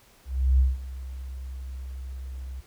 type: tone with ADSR envelope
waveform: sine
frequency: 65.1 Hz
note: C2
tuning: 8 cents flat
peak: -15 dBFS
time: 0.25-2.61 s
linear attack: 340 ms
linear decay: 180 ms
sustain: -18 dB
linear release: 11 ms
effects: pink hiss -57 dBFS RMS until 2.66 s